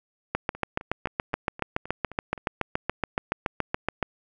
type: two click trains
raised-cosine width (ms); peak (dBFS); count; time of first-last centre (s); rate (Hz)
0.5; -9 / -24; 27 / 8; 0.35-4.028 / 0.55-2.378; 7.07 / 3.83
effects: none